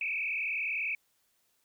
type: tone with frequency modulation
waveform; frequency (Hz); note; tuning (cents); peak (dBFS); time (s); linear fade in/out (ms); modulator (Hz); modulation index
sine; 2436; D#7; -37; -30; 0.01-0.95; 2; 40.2; 5
effects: white hiss -73 dBFS RMS until 1.64 s